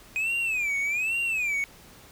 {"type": "tone with vibrato", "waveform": "triangle", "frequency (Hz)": 2482, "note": "D#7", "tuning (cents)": -5, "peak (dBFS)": -23, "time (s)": [0.16, 1.64], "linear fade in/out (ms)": 0, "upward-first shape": "sine", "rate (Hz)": 1.2, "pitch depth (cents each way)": 190, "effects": ["pink hiss -51 dBFS RMS until 2.11 s"]}